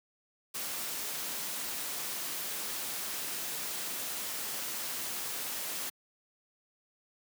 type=noise; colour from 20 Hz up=white; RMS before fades=-37 dBFS; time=0.54-5.9 s; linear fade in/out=10 ms; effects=high-pass 150 Hz 12 dB/octave